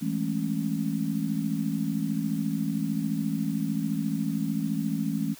sine chord, A major seventh, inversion second, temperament just, 165 / 206.2 / 220 / 275 Hz, E3 / G#3 / A3 / C#4, +2 / -12 / 0 / -14 cents, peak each -31 dBFS, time 0.01-5.35 s, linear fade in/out 20 ms, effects white hiss -49 dBFS RMS until 5.39 s

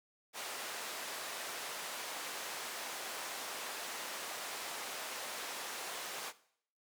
pink band-pass noise, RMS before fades -43 dBFS, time 0.33-6.33 s, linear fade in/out 50 ms, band 580 to 13000 Hz, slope 12 dB/octave, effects noise-tail reverb RT60 0.6 s tail -17 dB re dry

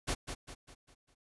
pink noise with echo, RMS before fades -33 dBFS, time 0.07-0.15 s, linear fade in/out 20 ms, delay 200 ms, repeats 5, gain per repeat -7 dB, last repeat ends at 1.15 s, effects resampled to 24000 Hz

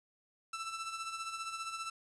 sawtooth tone with tremolo, 1329 Hz, E6, 14 cents sharp, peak -33 dBFS, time 0.53-1.9 s, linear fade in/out 5 ms, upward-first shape sine, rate 15 Hz, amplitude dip 55%, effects resampled to 24000 Hz + 10-bit

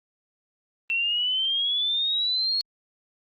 sine exponential sweep, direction up, 2689 to 4334 Hz, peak -22 dBFS, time 0.9-2.61 s, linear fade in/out 0 ms, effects Opus 32 kbps

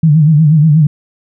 sine tone with vibrato, 153.9 Hz, D#3, 19 cents flat, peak -4 dBFS, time 0.03-0.87 s, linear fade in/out 5 ms, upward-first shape sine, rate 8.3 Hz, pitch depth 100 cents each way, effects none

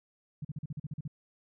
sine tone bursts, 148.8 Hz, D3, 23 cents sharp, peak -34 dBFS, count 10, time 0.42-1.078 s, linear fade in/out 5 ms, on 28 ms, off 42 ms, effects none

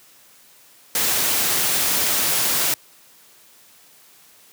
white noise, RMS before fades -20 dBFS, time 0.95-2.74 s, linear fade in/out 2 ms, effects white hiss -51 dBFS RMS until 4.52 s + high-pass 100 Hz 12 dB/octave

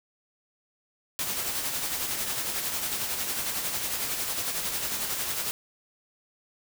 white noise with tremolo, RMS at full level -29 dBFS, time 1.19-5.51 s, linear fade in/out 0 ms, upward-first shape sine, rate 11 Hz, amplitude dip 40%, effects none

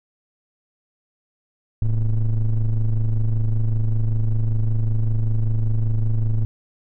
triangle ring-modulated tone, 61.2 Hz, B1, 15 cents flat, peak -11 dBFS, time 1.82-6.45 s, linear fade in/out 0 ms, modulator 48.6 Hz, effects none

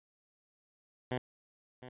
10% pulse tone with echo, 126.2 Hz, B2, 38 cents sharp, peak -24 dBFS, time 1.11-1.18 s, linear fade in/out 5 ms, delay 710 ms, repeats 1, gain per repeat -14 dB, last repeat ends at 1.89 s, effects resampled to 8000 Hz

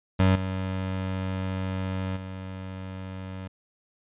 25% pulse tone with level steps, 94.2 Hz, F#2, 32 cents sharp, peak -14 / -24 / -31 dBFS, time 0.19-3.48 s, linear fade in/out 10 ms, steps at 0.35 / 2.16 s, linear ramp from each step 10 ms, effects resampled to 8000 Hz

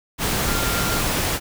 sine tone in noise, 1390 Hz, F6, 9 cents flat, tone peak -28 dBFS, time 0.45-1.03 s, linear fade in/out 50 ms, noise pink, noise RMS -22 dBFS, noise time 0.18-1.4 s, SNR -9 dB, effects none

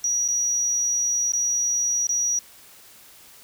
sine tone with dropouts, 5790 Hz, F#8, 38 cents flat, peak -20 dBFS, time 0.04-2.39 s, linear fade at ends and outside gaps 2 ms, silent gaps 0.28-0.285 / 1.321-1.334 / 2.07-2.091 s, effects white hiss -49 dBFS RMS until 3.43 s

